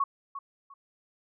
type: tone with echo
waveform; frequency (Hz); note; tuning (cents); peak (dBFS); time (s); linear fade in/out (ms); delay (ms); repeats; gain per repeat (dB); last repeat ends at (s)
sine; 1108.7; C#6; 0; -23; 0-0.04; 5; 350; 2; -12; 0.74
effects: none